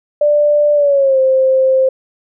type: tone with pitch glide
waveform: sine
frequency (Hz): 590 to 525.6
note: D5 to C5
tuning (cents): +8 to +8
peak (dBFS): -8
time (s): 0.21-1.89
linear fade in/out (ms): 5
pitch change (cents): -200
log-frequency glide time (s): 0.74-1.19
effects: none